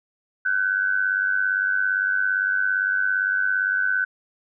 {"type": "tone with amplitude modulation", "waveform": "sine", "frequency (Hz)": 1515, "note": "F#6", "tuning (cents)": 40, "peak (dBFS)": -16, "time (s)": [0.45, 4.05], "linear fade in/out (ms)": 10, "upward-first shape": "sine", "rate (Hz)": 97.6, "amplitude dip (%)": 70, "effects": []}